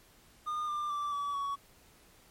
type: tone with pitch steps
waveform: triangle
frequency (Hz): 1217 / 1192.6 / 1168.8 / 1145.4 / 1122.5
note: D#6 / D6 / D6 / D6 / C#6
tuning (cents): -39 / +26 / -9 / -44 / +21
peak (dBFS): -30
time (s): 0.46-1.56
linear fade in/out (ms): 20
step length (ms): 220
effects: pink hiss -61 dBFS RMS until 2.3 s + MP3 64 kbps